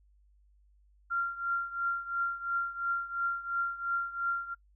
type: tone with tremolo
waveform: sine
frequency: 1383 Hz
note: F6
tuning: 17 cents flat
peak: -26 dBFS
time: 1.1-4.55 s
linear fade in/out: 20 ms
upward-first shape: triangle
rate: 2.9 Hz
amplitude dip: 85%
effects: noise-tail reverb RT60 0.1 s tail -26 dB re dry + added 50 Hz sine -61 dBFS peak until 4.75 s